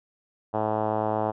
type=tone with low-pass filter; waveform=5% pulse; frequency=108.2 Hz; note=A2; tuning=29 cents flat; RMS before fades=-26 dBFS; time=0.53-1.32 s; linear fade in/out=20 ms; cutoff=780 Hz; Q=2.1; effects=none